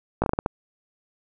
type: slowing click train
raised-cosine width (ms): 1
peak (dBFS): -8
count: 7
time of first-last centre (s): 0.22-0.461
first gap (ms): 18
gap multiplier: 1.32
effects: none